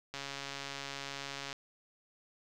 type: click train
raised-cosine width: 0.2 ms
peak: -23 dBFS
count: 194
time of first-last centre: 0.14-1.528 s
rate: 139 Hz
effects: none